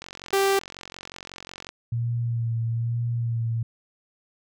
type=click train; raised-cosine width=0.2 ms; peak=-20 dBFS; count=77; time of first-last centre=0.02-1.69 s; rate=45.5 Hz
type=tone; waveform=sawtooth; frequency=392 Hz; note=G4; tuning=in tune; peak=-15 dBFS; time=0.33-0.59 s; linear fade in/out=2 ms
type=tone with vibrato; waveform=sine; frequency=116.54 Hz; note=A#2; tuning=in tune; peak=-23 dBFS; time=1.92-3.63 s; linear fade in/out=5 ms; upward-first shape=sine; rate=1.1 Hz; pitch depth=28 cents each way
effects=none